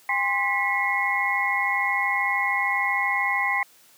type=tone cluster; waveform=sine; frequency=805 / 1046 / 1968 / 2155 Hz; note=G5 / C6 / B6 / C#7; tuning=+46 / -1 / -7 / -49 cents; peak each=-28 / -28 / -25 / -26 dBFS; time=0.09-3.63 s; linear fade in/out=2 ms; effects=white hiss -55 dBFS RMS until 3.97 s + high-pass 150 Hz 12 dB/octave